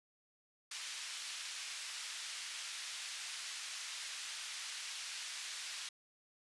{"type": "band-pass noise", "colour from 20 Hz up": "white", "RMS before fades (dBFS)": -45, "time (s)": [0.71, 5.89], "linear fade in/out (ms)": 5, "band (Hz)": [1700, 5900], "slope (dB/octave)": 12, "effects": ["resampled to 24000 Hz"]}